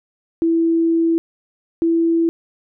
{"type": "tone pair in turn", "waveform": "sine", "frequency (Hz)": [330.7, 332.1], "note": ["E4", "E4"], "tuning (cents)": [6, 13], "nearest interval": "unison", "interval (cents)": 7, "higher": "second", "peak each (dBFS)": [-13, -13], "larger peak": "neither", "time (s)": [[0.42, 1.18], [1.82, 2.29]], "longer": "first", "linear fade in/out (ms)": 0, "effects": []}